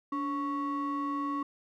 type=ring-modulated tone; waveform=triangle; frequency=411.2 Hz; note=G#4; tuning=17 cents flat; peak=-25 dBFS; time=0.12-1.43 s; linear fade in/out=5 ms; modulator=699 Hz; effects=none